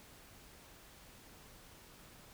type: silence
effects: pink hiss -58 dBFS RMS until 2.33 s